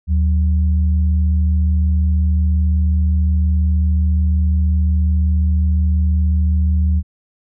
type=tone pair together; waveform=sine; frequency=76.6 / 182.19 Hz; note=D#2 / F#3; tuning=-27 / -26 cents; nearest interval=octave + minor third; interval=1501 cents; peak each=-12 / -24 dBFS; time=0.07-7.03 s; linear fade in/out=50 ms; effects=none